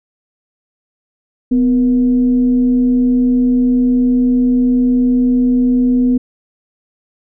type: tone with frequency modulation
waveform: sine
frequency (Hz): 251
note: B3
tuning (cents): +28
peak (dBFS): -9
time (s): 1.51-6.18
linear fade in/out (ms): 10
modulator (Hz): 221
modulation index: 0.28
effects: none